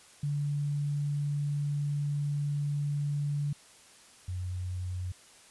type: tone pair in turn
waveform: sine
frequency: 144.9 / 91.02 Hz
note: D3 / F#2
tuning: -23 / -28 cents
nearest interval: minor sixth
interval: 805 cents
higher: first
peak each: -28 / -32 dBFS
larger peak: first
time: 0.23-3.53 / 4.28-5.12 s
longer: first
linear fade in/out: 5 ms
effects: white hiss -56 dBFS RMS until 5.5 s + resampled to 24000 Hz